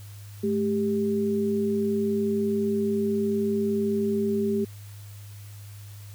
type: tone pair together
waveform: sine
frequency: 215.3 / 396 Hz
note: A3 / G4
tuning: -37 / +18 cents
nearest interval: major seventh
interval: 1055 cents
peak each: -25 dBFS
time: 0.43-4.65 s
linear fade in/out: 10 ms
effects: added 102 Hz sine -40 dBFS peak until 6.14 s + white hiss -52 dBFS RMS until 6.14 s